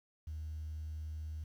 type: tone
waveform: sine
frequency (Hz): 77.78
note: D#2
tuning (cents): 0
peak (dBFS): -38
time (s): 0.27-1.44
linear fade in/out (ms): 5
effects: tanh soft clip ceiling -36 dBFS + 11-bit